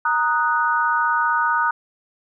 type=chord; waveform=sine; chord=D# minor; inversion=second; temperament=equal; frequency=932.3 / 1244.5 / 1480 Hz; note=A#5 / D#6 / F#6; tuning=0 / 0 / 0 cents; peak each=-21 dBFS; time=0.05-1.71 s; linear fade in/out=5 ms; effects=none